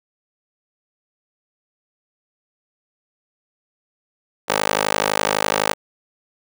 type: tone with high-pass filter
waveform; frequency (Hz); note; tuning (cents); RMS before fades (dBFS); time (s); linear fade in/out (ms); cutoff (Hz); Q
15% pulse; 51.91; G#1; 0; -20; 4.48-5.74; 20; 600; 0.99
effects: none